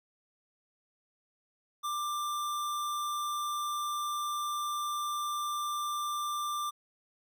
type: tone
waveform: square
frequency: 1185 Hz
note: D6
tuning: 15 cents sharp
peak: -32 dBFS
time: 1.83-6.71 s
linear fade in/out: 20 ms
effects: MP3 96 kbps